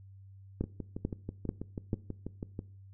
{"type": "two click trains", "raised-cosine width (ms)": 3, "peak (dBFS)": [-24, -18], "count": [13, 4], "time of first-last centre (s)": [[0.64, 2.591], [0.61, 1.932]], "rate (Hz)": [6.15, 2.27], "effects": ["noise-tail reverb RT60 0.5 s tail -20 dB re dry", "added 97 Hz sine -50 dBFS peak until 2.93 s"]}